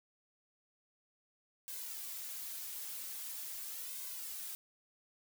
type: noise with flanger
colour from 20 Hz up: blue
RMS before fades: -44 dBFS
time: 1.68-4.55 s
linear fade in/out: 0 ms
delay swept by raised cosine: 1.9 to 4.9 ms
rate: 0.43 Hz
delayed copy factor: +0.9
effects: none